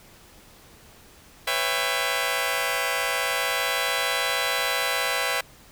10% pulse chord, C# half-diminished seventh, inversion third, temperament just, 498.9 / 554.4 / 665.2 / 798.3 Hz, B4 / C#5 / E5 / G5, +17 / 0 / +16 / +31 cents, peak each -21 dBFS, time 1.47-5.41 s, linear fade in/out 5 ms, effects pink hiss -51 dBFS RMS until 5.71 s

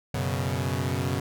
sawtooth chord, F# suspended fourth, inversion none, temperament equal, 92.5 / 123.47 / 138.59 Hz, F#2 / B2 / C#3, 0 / 0 / 0 cents, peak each -26 dBFS, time 0.14-1.2 s, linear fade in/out 5 ms, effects none

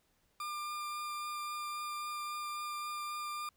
40% pulse tone with vibrato, 1198 Hz, D6, 34 cents sharp, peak -37 dBFS, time 0.4-3.49 s, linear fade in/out 2 ms, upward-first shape triangle, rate 3.7 Hz, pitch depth 10 cents each way, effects pink hiss -74 dBFS RMS until 3.56 s

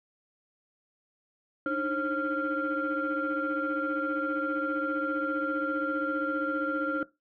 sine tone cluster, 296.7 / 311.8 / 537 / 1386 Hz, D4 / D#4 / C5 / F6, +18 / +4 / +45 / -14 cents, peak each -31 / -35 / -32 / -29 dBFS, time 1.66-7.03 s, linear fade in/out 2 ms, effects noise-tail reverb RT60 0.2 s tail -18 dB re dry + tanh soft clip ceiling -21 dBFS

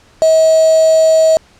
sine tone with quantisation, 640 Hz, D#5, 49 cents sharp, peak -6 dBFS, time 0.22-1.37 s, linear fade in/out 0 ms, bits 3, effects pink hiss -47 dBFS RMS until 1.59 s + low-pass 7000 Hz 12 dB/octave

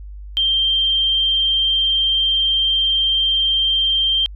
sine tone, 3159 Hz, G7, 13 cents sharp, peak -14 dBFS, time 0.37-4.26 s, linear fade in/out 0 ms, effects added 50 Hz sine -31 dBFS peak until 4.35 s

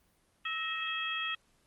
harmonic tone with a mistuned harmonic, 651 Hz, E5, 22 cents flat, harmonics 2 / 3 / 4 / 5, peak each -39 / -39 / -37 / -37 dBFS, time 0.45-1.35 s, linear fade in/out 5 ms, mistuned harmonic 3, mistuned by -71 cents, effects pink hiss -70 dBFS RMS until 1.66 s + Opus 32 kbps

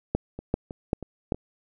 two click trains, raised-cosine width 2 ms, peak -22 / -9 dBFS, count 4 / 4, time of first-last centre 0.39-1.345 / 0.15-1.322 s, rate 3.14 / 2.56 Hz, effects none

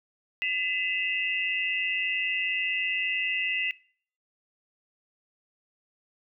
sine tone cluster, 2016 / 2587 / 2772 Hz, B6 / E7 / F7, +35 / -33 / -14 cents, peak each -30 dBFS, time 0.42-3.71 s, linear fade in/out 0 ms, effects noise-tail reverb RT60 0.5 s tail -21 dB re dry

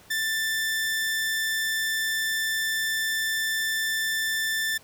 sawtooth tone, 1772 Hz, A6, 12 cents sharp, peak -21 dBFS, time 0.1-4.78 s, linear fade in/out 10 ms, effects pink hiss -53 dBFS RMS until 4.83 s + high-pass 60 Hz 12 dB/octave

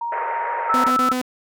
sine tone with vibrato, 932.3 Hz, A#5, in tune, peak -23 dBFS, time 0.01-0.88 s, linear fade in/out 5 ms, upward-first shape sine, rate 2.5 Hz, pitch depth 15 cents each way
pink band-pass noise, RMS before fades -29 dBFS, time 0.12-0.91 s, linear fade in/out 2 ms, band 460 to 2100 Hz, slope 48 dB/octave
sine tone, 1315 Hz, E6, 5 cents flat, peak -16 dBFS, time 0.69-1.13 s, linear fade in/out 10 ms
sawtooth tone bursts, 252.7 Hz, B3, 40 cents sharp, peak -17 dBFS, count 4, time 0.74-1.215 s, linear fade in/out 0 ms, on 100 ms, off 25 ms
effects none

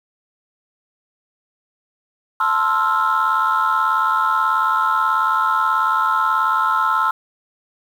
sine chord, F major seventh, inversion first, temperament equal, 880 / 1046.5 / 1318.5 / 1396.9 Hz, A5 / C6 / E6 / F6, 0 / 0 / 0 / 0 cents, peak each -22 / -19 / -17 / -21 dBFS, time 2.4-7.11 s, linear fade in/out 5 ms, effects tanh soft clip ceiling -9 dBFS + 7-bit

